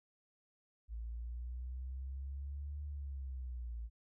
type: linear two-way sweep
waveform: sine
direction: up then down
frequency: 55.4 to 73.42 to 55.4 Hz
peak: -40 dBFS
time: 0.88-3.9 s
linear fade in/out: 50 ms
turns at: 2.84 s
effects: none